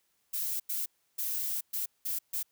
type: noise bursts at uneven times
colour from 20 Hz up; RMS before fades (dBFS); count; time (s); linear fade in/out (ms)
violet; -33; 6; 0.33-0.6 / 0.69-0.86 / 1.18-1.61 / 1.73-1.86 / 2.05-2.19 / 2.33-2.43; 10
effects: white hiss -74 dBFS RMS until 2.51 s